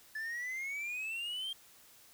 triangle exponential sweep, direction up, 1732 to 3211 Hz, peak -35 dBFS, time 0.15-1.53 s, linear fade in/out 5 ms, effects white hiss -60 dBFS RMS until 2.13 s

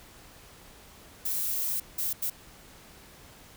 violet noise bursts at uneven times, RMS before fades -30 dBFS, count 3, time 1.25-1.8 / 1.98-2.13 / 2.22-2.3 s, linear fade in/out 5 ms, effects pink hiss -52 dBFS RMS until 3.56 s

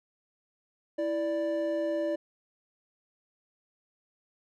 triangle tone pair together, 329.6 / 587.3 Hz, E4 / D5, 0 / 0 cents, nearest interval minor seventh, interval 1000 cents, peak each -30 / -27 dBFS, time 0.98-2.16 s, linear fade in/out 10 ms, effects none

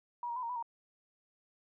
sine tone with pitch steps, 961 / 941 / 1006 / 930 / 990 / 932 Hz, B5 / A#5 / B5 / A#5 / B5 / A#5, -48 / +16 / +32 / -4 / +4 / -1 cents, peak -35 dBFS, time 0.23-0.626 s, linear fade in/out 2 ms, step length 66 ms, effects none

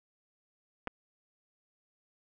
clicks, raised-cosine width 0.5 ms, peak -20 / -24 dBFS, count 2, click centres 0.873 / 0.877 s, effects none

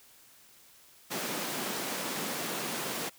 pink high-pass noise, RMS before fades -35 dBFS, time 1.1-3.1 s, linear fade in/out 20 ms, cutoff 180 Hz, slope 24 dB/octave, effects white hiss -58 dBFS RMS until 3.18 s

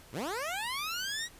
15% pulse linear sweep, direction up, 83 to 1939 Hz, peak -27 dBFS, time 0.12-1.29 s, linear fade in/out 50 ms, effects pink hiss -55 dBFS RMS until 1.39 s + resampled to 32000 Hz

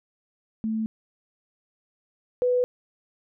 sine tone pair in turn, 220.4 / 495.9 Hz, A3 / B4, +3 / +7 cents, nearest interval octave + major second, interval 1404 cents, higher second, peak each -24 / -19 dBFS, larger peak second, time 0.64-0.86 / 2.42-2.64 s, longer neither, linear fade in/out 0 ms, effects none

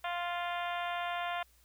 harmonic tone with a mistuned harmonic, 349.2 Hz, F4, in tune, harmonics 2 / 3 / 4 / 5 / 6 / 7 / 8 / 9 / 10, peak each -36 / -40 / -42 / -44 / -46 / -47 / -48 / -49 / -50 dBFS, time 0.04-1.43 s, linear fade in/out 5 ms, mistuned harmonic 10, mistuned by +25 cents, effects added 60 Hz sine -65 dBFS peak until 1.64 s + white hiss -67 dBFS RMS until 1.64 s

